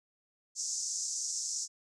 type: band-pass noise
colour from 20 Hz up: pink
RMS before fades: -36 dBFS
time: 0.55-1.68 s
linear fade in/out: 50 ms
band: 5600 to 7500 Hz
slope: 48 dB/octave
effects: none